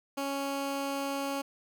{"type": "tone", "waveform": "15% pulse", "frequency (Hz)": 277.2, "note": "C#4", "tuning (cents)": 0, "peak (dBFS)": -25, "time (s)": [0.17, 1.42], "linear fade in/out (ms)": 10, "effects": []}